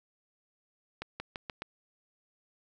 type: accelerating click train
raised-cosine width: 0.3 ms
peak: -21 dBFS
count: 5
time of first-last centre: 1.02-1.62 s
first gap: 180 ms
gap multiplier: 0.88
effects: none